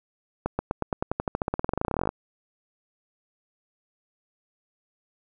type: accelerating click train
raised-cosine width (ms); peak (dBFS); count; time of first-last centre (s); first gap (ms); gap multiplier
1; -11; 30; 0.46-2.091; 130; 0.93
effects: none